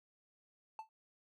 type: tone with exponential decay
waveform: triangle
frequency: 880 Hz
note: A5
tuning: in tune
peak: -37 dBFS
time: 0.79-0.89 s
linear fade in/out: 1 ms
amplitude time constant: 21 ms
effects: none